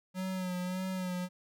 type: tone with vibrato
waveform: square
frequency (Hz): 183.9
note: F#3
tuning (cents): -10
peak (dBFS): -34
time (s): 0.14-1.29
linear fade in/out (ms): 50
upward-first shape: sine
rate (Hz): 1.7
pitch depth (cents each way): 38
effects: none